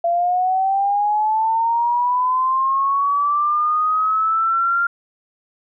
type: linear sweep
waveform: sine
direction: up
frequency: 678 to 1396.9 Hz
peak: -15 dBFS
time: 0.04-4.87 s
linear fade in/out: 5 ms
effects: none